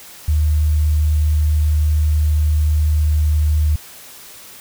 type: tone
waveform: sine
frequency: 76.2 Hz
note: D#2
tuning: 36 cents flat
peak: -12 dBFS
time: 0.28-3.76 s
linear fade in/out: 5 ms
effects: white hiss -39 dBFS RMS until 4.6 s